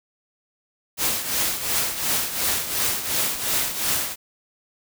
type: noise with tremolo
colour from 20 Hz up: white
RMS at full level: -21 dBFS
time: 0.97-4.16 s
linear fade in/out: 50 ms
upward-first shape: triangle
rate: 2.8 Hz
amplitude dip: 70%
effects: none